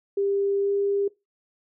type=tone with pitch glide; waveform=sine; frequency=398.1 to 400.6 Hz; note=G4 to G4; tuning=+27 to +38 cents; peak=-21 dBFS; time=0.17-1.08 s; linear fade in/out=5 ms; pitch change=+11 cents; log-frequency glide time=0.61-0.7 s; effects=noise-tail reverb RT60 0.2 s tail -20 dB re dry